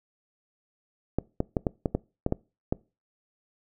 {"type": "clicks", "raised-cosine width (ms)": 2, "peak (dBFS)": -11, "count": 9, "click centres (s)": [1.186, 1.404, 1.568, 1.668, 1.858, 1.95, 2.264, 2.324, 2.725], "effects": ["noise-tail reverb RT60 0.3 s tail -23 dB re dry"]}